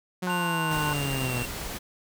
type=linear sweep; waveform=sawtooth; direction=down; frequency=183.6 to 120 Hz; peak=-24 dBFS; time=0.22-1.43 s; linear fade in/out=10 ms
type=chord; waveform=sine; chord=F# diminished; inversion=first; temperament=just; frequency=888 / 1065.6 / 1480 Hz; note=A5 / C6 / F#6; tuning=+16 / +31 / 0 cents; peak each=-32 dBFS; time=0.27-0.93 s; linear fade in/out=0 ms
type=tone with pitch glide; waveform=square; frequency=2785 to 2737 Hz; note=F7 to F7; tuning=-5 to -36 cents; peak=-34 dBFS; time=0.29-1.46 s; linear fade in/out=10 ms; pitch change=-31 cents; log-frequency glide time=1.23-1.3 s
type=noise; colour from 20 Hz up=pink; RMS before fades=-35 dBFS; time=0.7-1.79 s; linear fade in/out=20 ms
effects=none